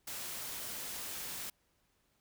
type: noise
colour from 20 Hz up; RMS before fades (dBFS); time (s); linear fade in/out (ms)
white; -42; 0.07-1.5; 5
effects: pink hiss -75 dBFS RMS until 2.2 s